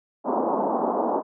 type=band-pass noise; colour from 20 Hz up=white; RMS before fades=-24 dBFS; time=0.24-1.23 s; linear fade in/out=50 ms; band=210 to 1000 Hz; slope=48 dB/octave; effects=none